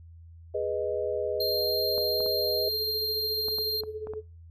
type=chord; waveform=sine; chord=G# minor; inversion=none; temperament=equal; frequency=415.3 / 493.9 / 622.3 Hz; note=G#4 / B4 / D#5; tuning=0 / 0 / 0 cents; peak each=-31 dBFS; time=0.54-2.69 s; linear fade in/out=10 ms
type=tone; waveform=square; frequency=4190 Hz; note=C8; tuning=2 cents sharp; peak=-28 dBFS; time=1.4-3.81 s; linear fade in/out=5 ms
type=clicks; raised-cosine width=1 ms; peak=-27 dBFS; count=8; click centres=1.98 / 2.205 / 2.262 / 3.484 / 3.585 / 3.836 / 4.071 / 4.136 s
type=tone with tremolo; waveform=sine; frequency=431.2 Hz; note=A4; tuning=35 cents flat; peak=-31 dBFS; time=2.66-4.22 s; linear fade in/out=20 ms; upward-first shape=sine; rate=14 Hz; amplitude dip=70%
effects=noise-tail reverb RT60 0.4 s tail -25 dB re dry + added 83 Hz sine -46 dBFS peak until 4.5 s